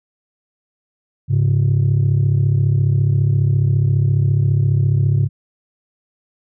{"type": "tone pair together", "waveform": "sine", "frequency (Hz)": [103.38, 138], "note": ["G#2", "C#3"], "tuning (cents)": [-7, -7], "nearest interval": "perfect fourth", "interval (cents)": 500, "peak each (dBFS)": -13, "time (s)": [1.28, 5.29], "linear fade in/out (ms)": 50, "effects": ["tanh soft clip ceiling -9 dBFS"]}